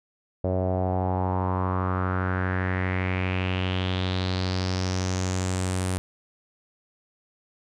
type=tone with low-pass filter sweep; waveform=sawtooth; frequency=92.5 Hz; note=F#2; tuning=in tune; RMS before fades=-26 dBFS; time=0.44-5.98 s; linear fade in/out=0 ms; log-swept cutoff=580 to 9700 Hz; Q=4.3; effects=none